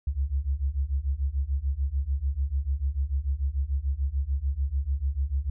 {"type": "beating tone pair", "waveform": "sine", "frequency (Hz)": [65.41, 72.21], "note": ["C2", "D2"], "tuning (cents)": [0, -29], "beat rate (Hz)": 6.8, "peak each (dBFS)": [-28, -27], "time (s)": [0.07, 5.5], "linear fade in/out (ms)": 5, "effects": []}